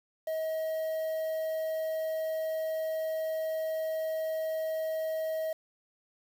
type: tone with quantisation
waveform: triangle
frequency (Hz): 636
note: D#5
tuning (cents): +38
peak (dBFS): -28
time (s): 0.27-5.53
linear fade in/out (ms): 5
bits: 8
effects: none